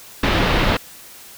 pink low-pass noise, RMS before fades -17 dBFS, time 0.23-0.77 s, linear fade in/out 5 ms, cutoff 3900 Hz, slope 24 dB/octave, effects white hiss -41 dBFS RMS until 1.37 s

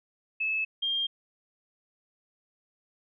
sine tone pair in turn, 2603 / 3206 Hz, E7 / G7, -22 / +38 cents, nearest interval major third, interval 360 cents, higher second, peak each -26 dBFS, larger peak neither, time 0.4-0.65 / 0.82-1.07 s, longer neither, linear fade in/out 10 ms, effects none

